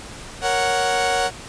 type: chord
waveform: sawtooth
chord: F# major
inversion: first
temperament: equal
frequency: 466.2 / 554.4 / 740 Hz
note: A#4 / C#5 / F#5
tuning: 0 / 0 / 0 cents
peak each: -22 / -21 / -16 dBFS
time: 0.41-1.31 s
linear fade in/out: 50 ms
effects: pink hiss -37 dBFS RMS until 1.48 s + resampled to 22050 Hz